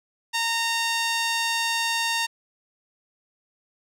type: tone with band-pass filter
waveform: sawtooth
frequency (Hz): 920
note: A#5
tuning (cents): -23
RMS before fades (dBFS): -25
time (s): 0.33-2.27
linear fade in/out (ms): 20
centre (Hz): 4100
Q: 0.72
effects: none